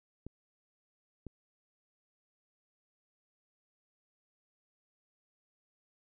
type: clicks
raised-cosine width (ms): 3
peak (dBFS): -30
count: 2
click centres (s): 0.266 / 1.267
effects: none